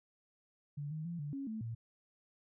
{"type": "tone with pitch steps", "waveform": "sine", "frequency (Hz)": [145, 156, 170.8, 145.8, 275.2, 219.7, 114.5], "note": ["D3", "D#3", "F3", "D3", "C#4", "A3", "A#2"], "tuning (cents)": [-22, 5, -38, -12, -12, -2, -31], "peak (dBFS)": -38, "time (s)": [0.77, 1.75], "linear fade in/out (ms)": 10, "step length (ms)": 140, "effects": []}